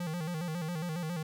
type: tone with vibrato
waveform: square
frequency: 166.4 Hz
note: E3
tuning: 17 cents sharp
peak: -34 dBFS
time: 0-1.23 s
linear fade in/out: 5 ms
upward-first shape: square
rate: 7.3 Hz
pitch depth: 100 cents each way
effects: none